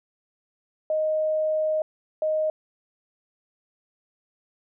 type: tone bursts at uneven times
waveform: sine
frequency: 622.3 Hz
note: D#5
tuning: in tune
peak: -21 dBFS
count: 2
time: 0.9-1.82 / 2.22-2.5 s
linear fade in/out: 2 ms
effects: none